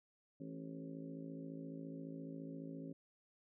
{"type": "harmonic tone with a mistuned harmonic", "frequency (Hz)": 54.5, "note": "A1", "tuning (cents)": -16, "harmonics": [3, 4, 5, 6, 7, 8, 9, 10], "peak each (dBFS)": [-50, -56, -48, -62, -57, -61, -65, -58], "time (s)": [0.4, 2.93], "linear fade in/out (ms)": 5, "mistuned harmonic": 7, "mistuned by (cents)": 16, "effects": []}